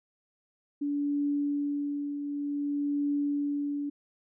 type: tone with tremolo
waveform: sine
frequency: 287.8 Hz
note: D4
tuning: 35 cents flat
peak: -25 dBFS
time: 0.81-3.9 s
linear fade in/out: 10 ms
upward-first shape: triangle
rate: 0.54 Hz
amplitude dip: 55%
effects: none